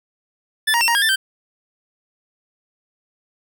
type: tone with pitch steps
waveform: 25% pulse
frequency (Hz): 1750 / 941 / 2706 / 937 / 1629 / 1773 / 1559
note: A6 / A#5 / E7 / A#5 / G#6 / A6 / G6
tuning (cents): -10 / +16 / +45 / +9 / -34 / +13 / -10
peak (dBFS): -11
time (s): 0.67-1.16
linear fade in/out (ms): 10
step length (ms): 70
effects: none